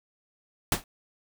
pink noise with exponential decay, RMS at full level -19 dBFS, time 0.72-0.84 s, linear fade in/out 2 ms, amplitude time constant 25 ms, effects none

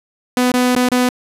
sawtooth tone with dropouts, 249.4 Hz, B3, 17 cents sharp, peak -8 dBFS, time 0.37-1.09 s, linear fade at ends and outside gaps 2 ms, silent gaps 0.518-0.539 / 0.752-0.762 / 0.888-0.917 s, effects resampled to 32000 Hz + 7-bit

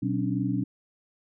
sine tone cluster, 123.6 / 189.4 / 269.2 / 292 Hz, B2 / F#3 / C4 / D4, +2 / +41 / +49 / -10 cents, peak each -30 dBFS, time 0.02-0.64 s, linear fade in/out 10 ms, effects none

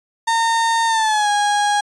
35% pulse tone with pitch glide, 914 to 823.7 Hz, A#5 to G#5, -34 to -14 cents, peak -13 dBFS, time 0.27-1.81 s, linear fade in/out 10 ms, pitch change -180 cents, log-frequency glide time 0.87-1.29 s, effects resampled to 22050 Hz

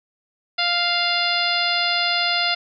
harmonic tone, 698.5 Hz, F5, in tune, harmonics 1 / 2 / 3 / 4 / 5 / 6 / 7, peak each -26 / -26 / -26 / -26 / -26 / -26 / -26 dBFS, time 0.58-2.55 s, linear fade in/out 10 ms, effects none

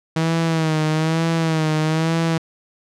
sawtooth tone with vibrato, 160 Hz, D#3, 49 cents sharp, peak -13 dBFS, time 0.16-2.38 s, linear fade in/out 5 ms, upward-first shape sine, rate 1.1 Hz, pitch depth 56 cents each way, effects low-pass 7000 Hz 12 dB/octave

